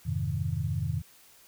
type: chord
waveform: sine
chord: F minor seventh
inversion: none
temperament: equal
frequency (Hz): 87.31 / 103.83 / 130.81 / 155.56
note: F2 / Ab2 / C3 / Eb3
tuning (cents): 0 / 0 / 0 / 0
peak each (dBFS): -33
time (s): 0.05-1.02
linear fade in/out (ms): 20
effects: white hiss -57 dBFS RMS until 1.47 s